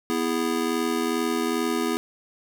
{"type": "chord", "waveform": "square", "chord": "E major", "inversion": "second", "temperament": "just", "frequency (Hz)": [247.2, 329.6, 412], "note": ["B3", "E4", "G#4"], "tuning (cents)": [2, 0, -14], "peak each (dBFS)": [-28, -28, -29], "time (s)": [0.1, 1.97], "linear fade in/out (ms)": 0, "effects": []}